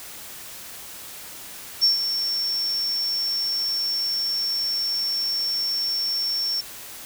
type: tone with ADSR envelope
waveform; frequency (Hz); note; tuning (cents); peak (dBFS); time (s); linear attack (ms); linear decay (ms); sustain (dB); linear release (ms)
sine; 5450; F8; -43; -13; 1.81-6.61; 28; 130; -9; 9
effects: white hiss -39 dBFS RMS until 7.05 s